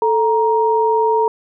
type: tone pair together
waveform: sine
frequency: 440.4 / 938 Hz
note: A4 / A#5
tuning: +2 / +11 cents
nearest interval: octave + minor second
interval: 1309 cents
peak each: -15 dBFS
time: 0.02-1.28 s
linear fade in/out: 2 ms
effects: none